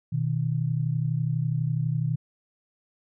sine tone pair together, 123.47 / 155.56 Hz, B2 / D#3, 0 / 0 cents, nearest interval major third, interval 400 cents, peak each -26 dBFS, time 0.12-2.16 s, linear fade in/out 10 ms, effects none

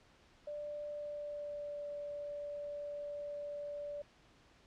sine tone with pitch glide, 590 to 581.9 Hz, D5 to D5, +8 to -16 cents, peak -40 dBFS, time 0.47-4.02 s, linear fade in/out 5 ms, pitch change -24 cents, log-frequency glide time 0.85-1.88 s, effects pink hiss -65 dBFS RMS until 4.66 s + low-pass 5000 Hz 12 dB/octave

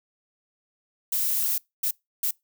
violet noise bursts at uneven times, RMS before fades -25 dBFS, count 3, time 1.12-1.58 / 1.83-1.91 / 2.23-2.31 s, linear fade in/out 5 ms, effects noise-tail reverb RT60 0.2 s tail -25 dB re dry

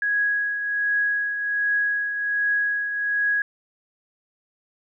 sine tone with tremolo, 1661.2 Hz, G#6, in tune, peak -18 dBFS, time 0.02-3.42 s, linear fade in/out 2 ms, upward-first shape triangle, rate 1.3 Hz, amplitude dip 55%, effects none

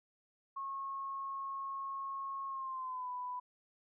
sine tone with pitch glide, 1090 to 993.8 Hz, C#6 to B5, -29 to +11 cents, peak -38 dBFS, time 0.56-3.4 s, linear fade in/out 10 ms, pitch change -160 cents, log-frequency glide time 2.47-3.1 s, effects none

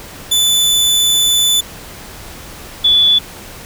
sawtooth / sine tone pair in turn, 3493 / 3451 Hz, A7 / A7, -13 / -34 cents, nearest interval unison, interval 21 cents, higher first, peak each -7 / -7 dBFS, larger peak neither, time 0.31-1.61 / 2.84-3.19 s, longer first, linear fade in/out 10 ms, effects pink hiss -33 dBFS RMS until 3.65 s

